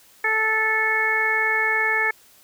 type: harmonic tone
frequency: 438.2 Hz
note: A4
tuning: 7 cents flat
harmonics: 1 / 2 / 3 / 4 / 5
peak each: -30 / -28 / -30 / -21 / -23 dBFS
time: 0.24-2.11 s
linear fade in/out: 5 ms
effects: white hiss -53 dBFS RMS until 2.43 s